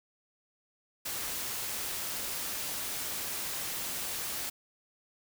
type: noise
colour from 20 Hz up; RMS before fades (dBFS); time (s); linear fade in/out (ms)
white; -36; 1.05-4.5; 10
effects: none